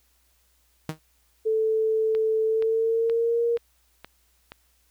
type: tone with exponential decay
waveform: sawtooth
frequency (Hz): 157.1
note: D#3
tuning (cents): +17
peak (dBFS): -21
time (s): 0.89-0.99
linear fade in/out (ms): 2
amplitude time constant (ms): 21
type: tone with pitch glide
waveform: sine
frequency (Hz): 440 to 468.9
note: A4 to A#4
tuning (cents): 0 to +10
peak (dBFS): -20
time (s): 1.45-3.58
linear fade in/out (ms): 20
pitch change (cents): +110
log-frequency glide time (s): 2.45-3.43
type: click train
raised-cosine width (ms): 0.3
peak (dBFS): -23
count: 6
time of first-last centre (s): 2.15-4.52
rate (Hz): 2.11
effects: added 60 Hz sine -66 dBFS peak until 4.9 s + white hiss -66 dBFS RMS until 4.9 s